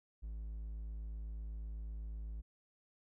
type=tone; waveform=triangle; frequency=54 Hz; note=A1; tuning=32 cents flat; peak=-39 dBFS; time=0.22-2.42 s; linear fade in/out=20 ms; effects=none